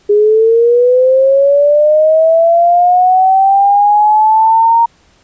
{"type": "linear sweep", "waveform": "sine", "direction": "up", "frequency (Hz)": [409.1, 932.3], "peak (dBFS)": -5, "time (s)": [0.09, 4.86], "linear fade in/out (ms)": 10, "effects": ["pink hiss -50 dBFS RMS until 5.23 s", "resampled to 16000 Hz"]}